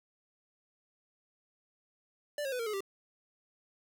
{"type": "tone with pitch steps", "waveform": "square", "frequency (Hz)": [587.3, 541.7, 499.6, 460.8, 425, 392], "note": ["D5", "C#5", "B4", "A#4", "G#4", "G4"], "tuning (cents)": [0, -40, 20, -20, 40, 0], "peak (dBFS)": -34, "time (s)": [2.38, 2.806], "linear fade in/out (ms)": 2, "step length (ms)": 71, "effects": []}